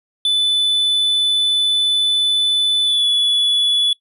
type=tone with pitch glide; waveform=triangle; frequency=3497 to 3419 Hz; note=A7 to G#7; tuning=-11 to +50 cents; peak=-12 dBFS; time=0.25-3.93 s; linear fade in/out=2 ms; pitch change=-39 cents; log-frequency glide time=2.83-3.05 s; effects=noise-tail reverb RT60 0.1 s tail -22 dB re dry + resampled to 32000 Hz